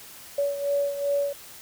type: beating tone pair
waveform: sine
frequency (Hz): 567 / 569.6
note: C#5 / C#5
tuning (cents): +39 / +47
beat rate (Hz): 2.6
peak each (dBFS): -24 / -30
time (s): 0.38-1.33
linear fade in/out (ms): 5
effects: white hiss -45 dBFS RMS until 1.61 s